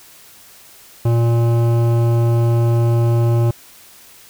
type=tone with hard clipping; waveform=sine; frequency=117 Hz; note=A#2; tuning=7 cents sharp; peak=-14 dBFS; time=1.05-3.51 s; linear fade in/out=5 ms; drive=14 dB; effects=white hiss -44 dBFS RMS until 4.29 s